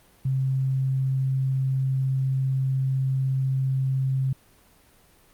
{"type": "tone", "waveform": "sine", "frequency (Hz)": 132.9, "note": "C3", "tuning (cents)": 27, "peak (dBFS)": -21, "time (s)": [0.25, 4.33], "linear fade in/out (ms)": 5, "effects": ["pink hiss -57 dBFS RMS until 5.33 s", "Opus 32 kbps"]}